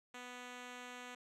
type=tone; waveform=5% pulse; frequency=247.3 Hz; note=B3; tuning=3 cents sharp; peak=-36 dBFS; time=0.14-1.15 s; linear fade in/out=5 ms; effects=low-pass 8000 Hz 12 dB/octave

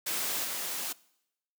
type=noise with level steps; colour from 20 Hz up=white; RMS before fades=-32 / -35 dBFS; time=0.06-0.93 s; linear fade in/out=10 ms; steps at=0.44 s; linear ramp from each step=10 ms; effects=noise-tail reverb RT60 0.8 s tail -22 dB re dry + high-pass 200 Hz 12 dB/octave

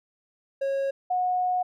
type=tone pair in turn; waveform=triangle / sine; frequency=547 / 728.8 Hz; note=C#5 / F#5; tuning=-23 / -26 cents; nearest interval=perfect fourth; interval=497 cents; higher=second; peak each=-22 dBFS; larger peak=neither; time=0.61-0.91 / 1.1-1.63 s; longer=second; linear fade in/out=10 ms; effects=none

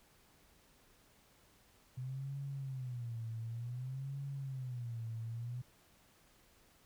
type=tone with vibrato; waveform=sine; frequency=125.5 Hz; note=B2; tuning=28 cents sharp; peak=-39 dBFS; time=1.97-5.62 s; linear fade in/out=10 ms; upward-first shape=sine; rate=0.55 Hz; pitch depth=180 cents each way; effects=pink hiss -67 dBFS RMS until 6.85 s

